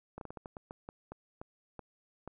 slowing click train, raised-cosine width 1 ms, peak -29 dBFS, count 13, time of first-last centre 0.18-2.276 s, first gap 32 ms, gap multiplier 1.28, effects none

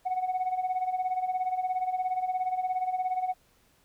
sine tone with tremolo, 740 Hz, F#5, in tune, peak -22 dBFS, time 0.05-3.34 s, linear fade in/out 20 ms, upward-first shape sine, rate 17 Hz, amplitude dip 75%, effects tanh soft clip ceiling -23 dBFS + pink hiss -65 dBFS RMS until 3.84 s

